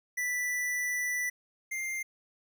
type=tone pair in turn; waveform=square; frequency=1975.5 / 2103 Hz; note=B6 / C7; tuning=0 / +8 cents; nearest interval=minor second; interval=108 cents; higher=second; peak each=-30 / -33 dBFS; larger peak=first; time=0.17-1.3 / 1.71-2.03 s; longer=first; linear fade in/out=10 ms; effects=none